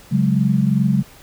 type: chord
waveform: sine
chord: C# suspended fourth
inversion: none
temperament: equal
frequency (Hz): 138.59 / 185 / 207.7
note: C#3 / F#3 / G#3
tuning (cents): 0 / 0 / 0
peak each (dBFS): -18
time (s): 0.11-1.03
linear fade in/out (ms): 20
effects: pink hiss -45 dBFS RMS until 1.22 s